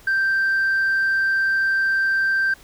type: tone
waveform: sine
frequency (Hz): 1568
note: G6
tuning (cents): 0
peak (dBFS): -15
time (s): 0.07-2.54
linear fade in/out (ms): 5
effects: tanh soft clip ceiling -15 dBFS + pink hiss -49 dBFS RMS until 2.63 s